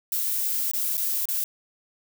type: noise with dropouts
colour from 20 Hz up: violet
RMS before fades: -26 dBFS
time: 0.12-1.44 s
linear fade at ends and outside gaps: 1 ms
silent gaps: 0.714-0.735 / 0.97-0.977 / 1.255-1.287 s
effects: none